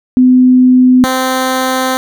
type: tone pair in turn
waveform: sine / 10% pulse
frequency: 253.5 / 259.3 Hz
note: B3 / C4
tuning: +45 / -15 cents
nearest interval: unison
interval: 40 cents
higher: second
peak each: -3 dBFS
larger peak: neither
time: 0.17-1.04 / 1.04-1.97 s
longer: second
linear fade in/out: 0 ms
effects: none